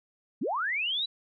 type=linear sweep; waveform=sine; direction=up; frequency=164.81 to 3995 Hz; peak=-27 dBFS; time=0.41-1.06 s; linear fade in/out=10 ms; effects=none